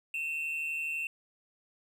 triangle tone pair together, 2548 / 2700 Hz, D#7 / E7, +41 / +41 cents, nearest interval minor second, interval 100 cents, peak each -38 / -31 dBFS, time 0.14-1.07 s, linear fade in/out 2 ms, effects none

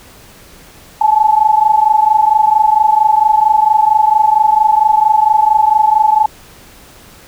sine tone pair together, 849.6 / 874 Hz, G#5 / A5, +39 / -12 cents, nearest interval unison, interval 49 cents, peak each -10 dBFS, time 1.01-6.26 s, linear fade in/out 5 ms, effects pink hiss -40 dBFS RMS until 7.27 s

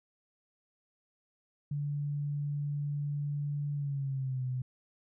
sine tone with pitch glide, 145 to 127.7 Hz, D3 to C3, -22 to -42 cents, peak -31 dBFS, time 1.71-4.62 s, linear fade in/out 5 ms, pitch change -220 cents, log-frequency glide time 3.74-4.45 s, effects none

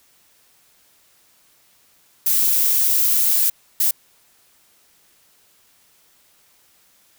violet noise bursts at uneven times, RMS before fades -17 dBFS, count 2, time 2.26-3.5 / 3.8-3.91 s, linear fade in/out 5 ms, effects white hiss -57 dBFS RMS until 7.18 s

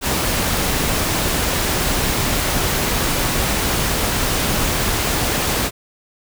pink noise, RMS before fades -19 dBFS, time 0.01-5.71 s, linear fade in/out 50 ms, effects none

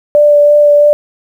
sine tone with vibrato, 587.3 Hz, D5, in tune, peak -3 dBFS, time 0.15-0.93 s, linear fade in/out 0 ms, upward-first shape sine, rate 3 Hz, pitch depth 11 cents each way, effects 7-bit

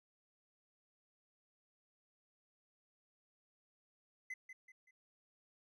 triangle tone with echo, 2036 Hz, C7, 48 cents flat, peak -40 dBFS, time 4.3-4.34 s, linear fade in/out 5 ms, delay 190 ms, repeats 3, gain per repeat -8 dB, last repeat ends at 4.91 s, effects resampled to 32000 Hz

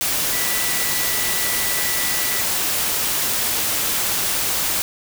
sine tone in noise, 1967 Hz, B6, 7 cents flat, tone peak -29 dBFS, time 0.33-2.41 s, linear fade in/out 0 ms, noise white, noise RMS -21 dBFS, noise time 0.01-4.82 s, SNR -11 dB, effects none

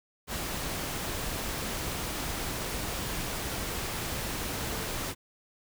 sine tone in noise, 447.5 Hz, A4, 29 cents sharp, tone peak -43 dBFS, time 4.69-4.92 s, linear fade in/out 50 ms, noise pink, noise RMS -34 dBFS, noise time 0.27-5.15 s, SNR -12 dB, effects none

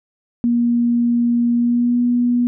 sine tone with pitch glide, 237.8 to 242.7 Hz, A#3 to B3, +35 to -30 cents, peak -13 dBFS, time 0.44-2.47 s, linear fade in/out 0 ms, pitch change +35 cents, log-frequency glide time 1.55-2 s, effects none

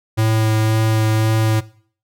square tone with vibrato, 110 Hz, A2, in tune, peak -14 dBFS, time 0.17-1.61 s, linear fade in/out 20 ms, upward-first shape sine, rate 1.9 Hz, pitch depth 10 cents each way, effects noise-tail reverb RT60 0.5 s tail -19 dB re dry

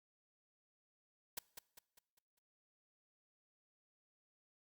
white noise with echo, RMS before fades -42 dBFS, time 1.37-1.39 s, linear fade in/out 5 ms, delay 200 ms, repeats 5, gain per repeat -7 dB, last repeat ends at 2.39 s, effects noise-tail reverb RT60 0.8 s tail -22 dB re dry + Opus 48 kbps

